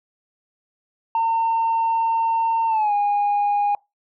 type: tone with pitch glide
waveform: sine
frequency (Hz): 909 to 819.2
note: A#5 to G#5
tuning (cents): -44 to -24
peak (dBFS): -15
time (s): 1.15-3.75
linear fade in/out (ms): 2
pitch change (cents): -180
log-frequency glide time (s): 2.67-2.93
effects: noise-tail reverb RT60 0.2 s tail -24 dB re dry + tanh soft clip ceiling -15 dBFS